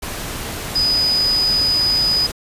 sine tone in noise, 4978 Hz, D#8, in tune, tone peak -14 dBFS, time 0.75-2.27 s, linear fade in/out 10 ms, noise pink, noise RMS -27 dBFS, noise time 0.02-2.32 s, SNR +10 dB, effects resampled to 32000 Hz

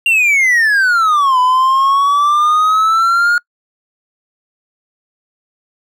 triangle exponential two-way sweep, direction down then up, 2801 to 998 to 1435 Hz, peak -7 dBFS, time 0.06-3.38 s, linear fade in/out 2 ms, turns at 1.39 s, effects noise-tail reverb RT60 0.1 s tail -26 dB re dry

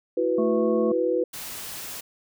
sine chord, E suspended second, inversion none, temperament equal with one note detuned, 331 / 370 / 493.9 Hz, E4 / F#4 / B4, +7 / 0 / 0 cents, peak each -27 / -26 / -23 dBFS, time 0.17-1.24 s, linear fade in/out 5 ms
harmonic tone, 220 Hz, A3, in tune, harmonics 1 / 3 / 5, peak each -25 / -33 / -36 dBFS, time 0.38-0.92 s, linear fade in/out 5 ms
white noise, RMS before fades -36 dBFS, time 1.33-2.01 s, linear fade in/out 10 ms
effects none

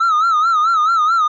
triangle tone with vibrato, 1293 Hz, E6, 34 cents flat, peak -9 dBFS, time 0-1.28 s, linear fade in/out 10 ms, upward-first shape sine, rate 4.6 Hz, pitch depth 110 cents each way, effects tanh soft clip ceiling -5 dBFS + resampled to 16000 Hz

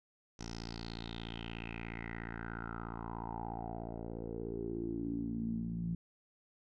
10% pulse tone with low-pass filter sweep, 56.9 Hz, A#1, 41 cents flat, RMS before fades -41 dBFS, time 0.39-5.95 s, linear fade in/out 5 ms, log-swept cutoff 5900 to 170 Hz, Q 6.4, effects none

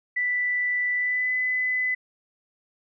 sine tone with pitch glide, 1978 to 2009 Hz, B6 to B6, +2 to +29 cents, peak -22 dBFS, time 0.16-1.95 s, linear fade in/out 10 ms, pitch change +27 cents, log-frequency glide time 0.95-1.32 s, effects none

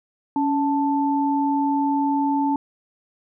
sine tone pair together, 280.1 / 880 Hz, C#4 / A5, +18 / 0 cents, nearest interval octave + minor sixth, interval 1982 cents, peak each -20 / -22 dBFS, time 0.36-2.56 s, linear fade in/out 2 ms, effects none

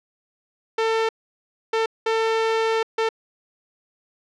sawtooth tone bursts at uneven times, 447.8 Hz, A4, 30 cents sharp, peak -15 dBFS, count 4, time 0.78-1.09 / 1.73-1.86 / 2.06-2.83 / 2.98-3.09 s, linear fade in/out 5 ms, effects low-pass 4000 Hz 12 dB/octave

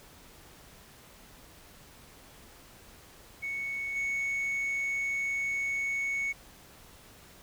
sine tone with level steps, 2217 Hz, C#7, in tune, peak -31 / -26 dBFS, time 3.42-6.33 s, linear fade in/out 20 ms, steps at 3.95 s, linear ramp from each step 20 ms, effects tanh soft clip ceiling -28 dBFS + pink hiss -54 dBFS RMS until 7.42 s

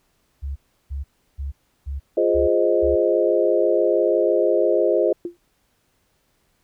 sine tone bursts, 69.3 Hz, C#2, in tune, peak -25 dBFS, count 6, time 0.42-2.96 s, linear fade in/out 20 ms, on 140 ms, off 340 ms
sine chord, F minor seventh, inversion none, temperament equal, 349.2 / 415.3 / 523.3 / 622.3 Hz, F4 / Ab4 / C5 / Eb5, 0 / 0 / 0 / 0 cents, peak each -21 dBFS, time 2.17-5.13 s, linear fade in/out 5 ms
sine tone with exponential decay, 346.1 Hz, F4, 16 cents flat, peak -21 dBFS, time 5.25-5.37 s, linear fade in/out 2 ms, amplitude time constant 25 ms
effects pink hiss -66 dBFS RMS until 6.63 s

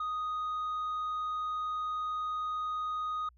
sine tone, 1244.5 Hz, D#6, in tune, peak -29 dBFS, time 0-3.29 s, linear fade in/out 5 ms, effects tanh soft clip ceiling -31 dBFS + added 60 Hz sine -59 dBFS peak until 3.37 s

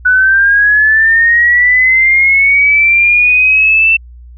sine linear sweep, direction up, 1480 to 2679 Hz, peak -5 dBFS, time 0.05-3.97 s, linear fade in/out 10 ms, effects added 60 Hz sine -31 dBFS peak until 4.37 s

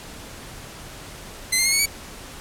10% pulse tone with pitch steps, 2052 / 2104 / 2157 / 2211 / 2266 Hz, C7 / C7 / C#7 / C#7 / C#7, -34 / +9 / -48 / -5 / +37 cents, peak -8 dBFS, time 1.52-1.86 s, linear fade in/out 10 ms, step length 68 ms, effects pink hiss -39 dBFS RMS until 2.4 s + low-pass 12000 Hz 12 dB/octave

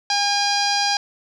sawtooth tone with low-pass filter, 811 Hz, G#5, 41 cents flat, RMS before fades -20 dBFS, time 0.1-0.97 s, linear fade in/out 2 ms, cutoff 5100 Hz, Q 5.8, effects none

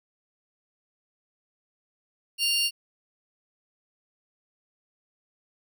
35% pulse tone pair together, 2794 / 4435 Hz, F7 / C#8, 0 / 0 cents, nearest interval minor sixth, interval 800 cents, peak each -23 / -25 dBFS, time 2.38-2.71 s, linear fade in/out 50 ms, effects none

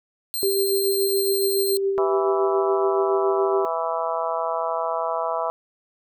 10% pulse tone, 4164 Hz, C8, 9 cents flat, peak -18 dBFS, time 0.34-1.77 s, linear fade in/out 0 ms
sine tone with tremolo, 392 Hz, G4, in tune, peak -18 dBFS, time 0.43-3.65 s, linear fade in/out 0 ms, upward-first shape sine, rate 7.1 Hz, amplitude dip 35%
harmonic tone, 164.81 Hz, E3, in tune, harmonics 3 / 4 / 5 / 6 / 7 / 8, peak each -31 / -26 / -32 / -28 / -31 / -33 dBFS, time 1.98-5.5 s, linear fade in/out 0 ms
effects none

